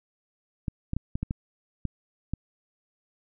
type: clicks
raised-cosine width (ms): 5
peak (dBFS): -16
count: 8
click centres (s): 0.682 / 0.934 / 0.966 / 1.155 / 1.23 / 1.309 / 1.853 / 2.336
effects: none